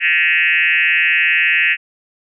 sine tone with frequency modulation, 2217 Hz, C#7, in tune, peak -11 dBFS, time 0-1.77 s, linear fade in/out 50 ms, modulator 163 Hz, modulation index 3.2, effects none

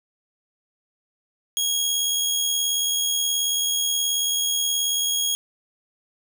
20% pulse tone with amplitude modulation, 3300 Hz, G#7, 12 cents flat, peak -14 dBFS, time 1.57-5.35 s, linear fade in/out 0 ms, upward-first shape sine, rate 78.6 Hz, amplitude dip 35%, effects none

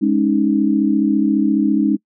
sine chord, Ab suspended fourth, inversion none, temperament just, 207.7 / 276.9 / 311.5 Hz, Ab3 / Db4 / Eb4, 0 / -2 / +2 cents, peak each -17 dBFS, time 0.01-1.97 s, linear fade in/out 20 ms, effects noise-tail reverb RT60 0.1 s tail -25 dB re dry

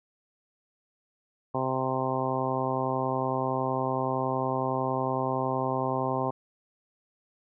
harmonic tone, 130.81 Hz, C3, in tune, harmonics 1 / 2 / 3 / 4 / 5 / 6 / 7 / 8, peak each -34 / -34 / -34 / -34 / -34 / -34 / -34 / -34 dBFS, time 1.54-6.31 s, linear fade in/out 10 ms, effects none

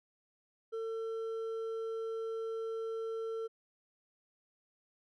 triangle tone with hard clipping, 450 Hz, A4, 39 cents sharp, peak -37 dBFS, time 0.72-3.48 s, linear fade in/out 20 ms, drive 8 dB, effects none

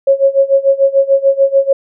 sine tone with tremolo, 547 Hz, C#5, 23 cents flat, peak -4 dBFS, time 0.07-1.73 s, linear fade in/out 5 ms, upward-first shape sine, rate 6.8 Hz, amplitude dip 90%, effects none

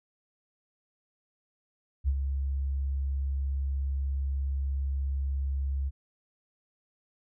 sine tone with ADSR envelope, 68.4 Hz, C#2, 23 cents flat, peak -21 dBFS, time 2.04-5.91 s, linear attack 41 ms, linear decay 53 ms, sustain -6 dB, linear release 35 ms, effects none

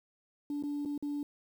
sine tone with dropouts, 290 Hz, D4, 22 cents flat, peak -31 dBFS, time 0.5-1.23 s, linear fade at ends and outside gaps 2 ms, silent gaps 0.626-0.636 / 0.851-0.857 / 0.978-1.025 s, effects tanh soft clip ceiling -30 dBFS + 10-bit

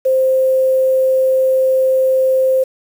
sine tone with quantisation, 523.3 Hz, C5, in tune, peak -10 dBFS, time 0.05-2.64 s, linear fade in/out 10 ms, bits 6, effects none

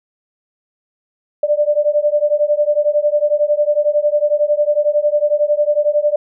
sine beating tone pair, 587.3 / 598.3 Hz, D5 / D5, 0 / +32 cents, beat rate 11 Hz, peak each -15 dBFS, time 1.43-6.16 s, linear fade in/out 5 ms, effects none

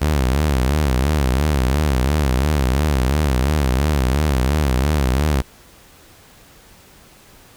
sawtooth tone with vibrato, 69.3 Hz, C#2, in tune, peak -11 dBFS, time 0.01-5.42 s, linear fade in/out 10 ms, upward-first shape sine, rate 2.9 Hz, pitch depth 190 cents each way, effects pink hiss -47 dBFS RMS until 7.56 s

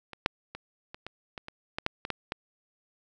clicks, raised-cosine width 0.3 ms, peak -25 / -7 / -23 / -25 / -22 / -22 / -24 / -15 / -10 / -19 / -13 / -15 dBFS, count 12, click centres 0.133 / 0.261 / 0.55 / 0.945 / 1.066 / 1.378 / 1.484 / 1.785 / 1.864 / 2.051 / 2.103 / 2.321 s, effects none

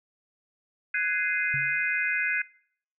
sine chord, Ab dominant seventh, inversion third, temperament just, 1495.1 / 1661.2 / 2077 / 2492 Hz, Gb6 / Ab6 / C7 / Eb7, +18 / 0 / -13 / +2 cents, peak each -30 dBFS, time 0.94-2.42 s, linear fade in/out 5 ms
sine tone with exponential decay, 137.4 Hz, C#3, 15 cents flat, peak -31 dBFS, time 1.54-1.92 s, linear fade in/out 0 ms, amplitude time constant 82 ms
effects noise-tail reverb RT60 0.6 s tail -23 dB re dry

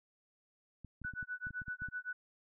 clicks, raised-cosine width 5 ms, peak -36 dBFS, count 11, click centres 0.847 / 1.017 / 1.049 / 1.137 / 1.228 / 1.469 / 1.507 / 1.618 / 1.682 / 1.82 / 1.886 s
sine tone with tremolo, 1485 Hz, F#6, 6 cents sharp, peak -36 dBFS, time 1.04-2.13 s, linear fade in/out 5 ms, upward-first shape sine, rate 7.8 Hz, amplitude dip 100%
effects none

